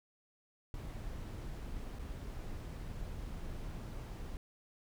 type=noise with dropouts; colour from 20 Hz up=brown; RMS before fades=-43 dBFS; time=0.74-4.37 s; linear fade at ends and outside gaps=1 ms; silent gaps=1.988-1.993 s; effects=none